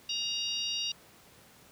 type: harmonic tone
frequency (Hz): 940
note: A#5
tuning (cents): +14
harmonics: 3 / 4 / 5 / 6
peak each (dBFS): -34 / -36 / -38 / -40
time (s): 0.09-0.92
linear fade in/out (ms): 5
effects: pink hiss -57 dBFS RMS until 1.71 s + high-pass 80 Hz 12 dB/octave